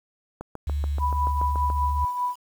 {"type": "click train", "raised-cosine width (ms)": 1, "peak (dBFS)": -20, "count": 10, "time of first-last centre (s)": [0.41, 1.701], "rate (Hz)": 6.97}
{"type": "tone with vibrato", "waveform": "sine", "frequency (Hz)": 72.1, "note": "D2", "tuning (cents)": -31, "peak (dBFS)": -23, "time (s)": [0.67, 2.05], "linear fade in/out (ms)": 5, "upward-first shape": "triangle", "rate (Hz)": 2.4, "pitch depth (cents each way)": 11}
{"type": "tone with tremolo", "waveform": "sine", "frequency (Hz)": 987, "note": "B5", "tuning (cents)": -1, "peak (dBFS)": -21, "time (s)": [0.99, 2.36], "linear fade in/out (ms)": 50, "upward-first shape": "triangle", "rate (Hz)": 5, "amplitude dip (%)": 60}
{"effects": ["8-bit"]}